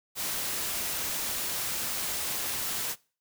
white noise, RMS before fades -32 dBFS, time 0.15-2.96 s, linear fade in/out 50 ms, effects noise-tail reverb RT60 0.4 s tail -24 dB re dry

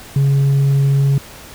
sine tone with tanh clipping, 138.59 Hz, C#3, in tune, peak -11 dBFS, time 0.16-1.18 s, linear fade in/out 2 ms, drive 2 dB, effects pink hiss -37 dBFS RMS until 1.54 s

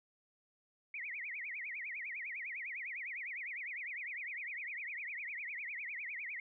sine tone with vibrato, 2159 Hz, C#7, 46 cents flat, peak -40 dBFS, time 0.94-6.4 s, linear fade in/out 2 ms, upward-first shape triangle, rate 9.9 Hz, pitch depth 290 cents each way, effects none

